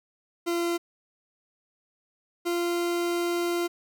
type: tone pair in turn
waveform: 40% pulse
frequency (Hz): 342.9 / 346.1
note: F4 / F4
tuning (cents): -32 / -16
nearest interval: unison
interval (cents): 16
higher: second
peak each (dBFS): -24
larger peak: neither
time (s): 0.46-0.78 / 2.45-3.68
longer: second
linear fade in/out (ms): 20
effects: none